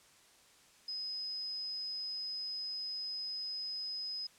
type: tone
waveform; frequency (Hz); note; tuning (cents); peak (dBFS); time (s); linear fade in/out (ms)
sine; 5050; D#8; +25; -37; 0.88-4.27; 5
effects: white hiss -63 dBFS RMS until 4.38 s + low-pass 9000 Hz 12 dB/octave